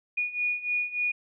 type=beating tone pair; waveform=sine; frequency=2451 / 2454.4 Hz; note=D#7 / D#7; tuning=-27 / -24 cents; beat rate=3.4 Hz; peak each=-31 / -28 dBFS; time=0.17-1.12 s; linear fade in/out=10 ms; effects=none